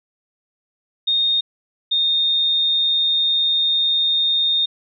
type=tone pair in turn; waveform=sine; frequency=3690 / 3669 Hz; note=A#7 / A#7; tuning=-18 / -28 cents; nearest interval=unison; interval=10 cents; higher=first; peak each=-15 dBFS; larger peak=neither; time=1.07-1.41 / 1.91-4.66 s; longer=second; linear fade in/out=10 ms; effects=none